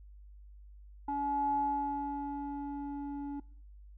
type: tone with low-pass filter sweep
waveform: square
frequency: 284.3 Hz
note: C#4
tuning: 44 cents sharp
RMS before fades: -35 dBFS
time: 1.08-3.4 s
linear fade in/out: 5 ms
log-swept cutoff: 930 to 600 Hz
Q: 9.9
effects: noise-tail reverb RT60 0.6 s tail -23 dB re dry + added 50 Hz sine -50 dBFS peak until 3.97 s